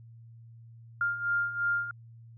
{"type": "beating tone pair", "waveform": "sine", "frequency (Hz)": [1400, 1402.9], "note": ["F6", "F6"], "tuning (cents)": [4, 7], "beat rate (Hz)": 2.9, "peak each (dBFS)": [-33, -28], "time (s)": [1.01, 1.91], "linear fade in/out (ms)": 2, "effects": ["added 115 Hz sine -48 dBFS peak until 2.37 s"]}